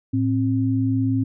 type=tone pair together; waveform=sine; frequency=110.3 / 265.5 Hz; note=A2 / C4; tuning=+5 / +25 cents; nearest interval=octave + minor third; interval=1520 cents; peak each=-21 / -20 dBFS; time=0.13-1.24 s; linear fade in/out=10 ms; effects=none